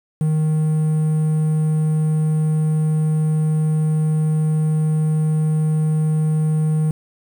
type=tone with quantisation; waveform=triangle; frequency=155.56 Hz; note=D#3; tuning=in tune; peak=-13 dBFS; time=0.21-6.91 s; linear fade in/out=2 ms; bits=7; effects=none